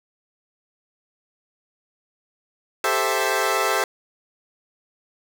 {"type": "chord", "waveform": "15% pulse", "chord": "A minor seventh", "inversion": "third", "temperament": "equal", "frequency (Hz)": [392, 440, 523.3, 659.3], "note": ["G4", "A4", "C5", "E5"], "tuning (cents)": [0, 0, 0, 0], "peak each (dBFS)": -19, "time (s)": [2.84, 3.84], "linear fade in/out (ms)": 2, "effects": []}